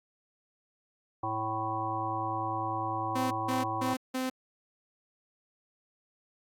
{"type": "harmonic tone", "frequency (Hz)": 110, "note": "A2", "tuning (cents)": 0, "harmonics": [1, 3, 5, 7, 9, 10], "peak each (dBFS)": [-39, -39, -43, -35, -35, -37], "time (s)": [1.23, 3.94], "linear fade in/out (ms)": 5}
{"type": "tone bursts", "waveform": "sawtooth", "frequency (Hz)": 258.4, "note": "C4", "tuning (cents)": -21, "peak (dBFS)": -26, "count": 4, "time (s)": [3.15, 4.3], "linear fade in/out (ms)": 10, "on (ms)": 160, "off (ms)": 170}
{"effects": ["AAC 64 kbps"]}